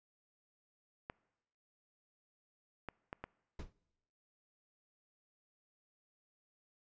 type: clicks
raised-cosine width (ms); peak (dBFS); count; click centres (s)
0.5; -27; 4; 1.099 / 2.887 / 3.129 / 3.24
type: noise with exponential decay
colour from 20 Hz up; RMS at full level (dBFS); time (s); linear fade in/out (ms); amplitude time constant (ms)
brown; -36; 3.59-3.73; 5; 30
effects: noise-tail reverb RT60 1.0 s tail -24 dB re dry + resampled to 16000 Hz